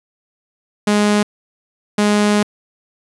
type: tone bursts at uneven times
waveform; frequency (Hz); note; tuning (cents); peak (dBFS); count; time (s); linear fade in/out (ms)
sawtooth; 207.9; G#3; +2; -8; 2; 0.87-1.23 / 1.98-2.43; 5
effects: resampled to 24000 Hz